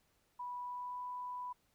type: tone with pitch glide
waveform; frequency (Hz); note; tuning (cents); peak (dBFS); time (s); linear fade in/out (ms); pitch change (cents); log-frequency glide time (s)
sine; 983 to 991; B5 to B5; -8 to +6; -40; 0.39-1.53; 10; +14; 0.6-1.01
effects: pink hiss -75 dBFS RMS until 1.74 s